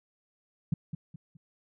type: tone with echo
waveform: sine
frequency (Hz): 157.5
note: D#3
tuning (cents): +21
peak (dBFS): -22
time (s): 0.72-0.74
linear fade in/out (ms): 5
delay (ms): 210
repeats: 3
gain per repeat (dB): -9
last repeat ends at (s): 1.37
effects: none